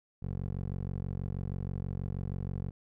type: tone with band-pass filter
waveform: 15% pulse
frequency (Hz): 46.25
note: F#1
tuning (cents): 0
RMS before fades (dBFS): -36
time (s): 0.22-2.71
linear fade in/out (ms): 10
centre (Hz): 130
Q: 0.67
effects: none